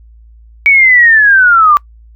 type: linear sweep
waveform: sine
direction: down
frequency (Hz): 2271 to 1153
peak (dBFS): -3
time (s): 0.66-1.77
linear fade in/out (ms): 0
effects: noise-tail reverb RT60 0.1 s tail -24 dB re dry + added 56 Hz sine -36 dBFS peak until 2.15 s